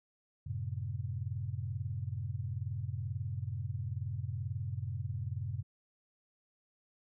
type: chord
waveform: sine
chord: F# diminished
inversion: none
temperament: just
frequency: 92.5 / 111 / 133.2 Hz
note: F#2 / A2 / C3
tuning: 0 / +16 / +31 cents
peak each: -39 / -39 / -40 dBFS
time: 0.46-5.63 s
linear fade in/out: 10 ms
effects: none